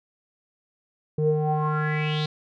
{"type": "tone with low-pass filter sweep", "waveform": "square", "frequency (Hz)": 152.5, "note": "D#3", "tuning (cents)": -34, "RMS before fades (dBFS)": -24, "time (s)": [1.18, 2.26], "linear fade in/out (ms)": 5, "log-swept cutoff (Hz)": [370, 4100], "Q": 6.1, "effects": []}